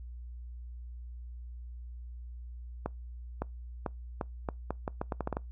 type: accelerating click train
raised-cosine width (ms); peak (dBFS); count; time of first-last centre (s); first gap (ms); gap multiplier
1; -18; 13; 2.86-5.369; 560; 0.79
effects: noise-tail reverb RT60 0.2 s tail -25 dB re dry + added 60 Hz sine -41 dBFS peak until 5.51 s